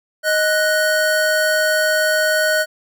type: tone pair together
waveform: square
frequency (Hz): 622.3 / 1478.8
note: D#5 / F#6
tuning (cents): 0 / -1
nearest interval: octave + minor third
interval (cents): 1499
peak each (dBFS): -18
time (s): 0.23-2.66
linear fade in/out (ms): 50
effects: none